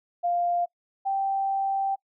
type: tone pair in turn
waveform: sine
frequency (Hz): 698.5 / 781.6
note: F5 / G5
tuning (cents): 0 / -5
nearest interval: major second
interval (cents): 195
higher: second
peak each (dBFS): -22 / -23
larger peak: first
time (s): 0.23-0.66 / 1.05-1.96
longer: second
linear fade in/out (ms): 20
effects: noise-tail reverb RT60 0.1 s tail -24 dB re dry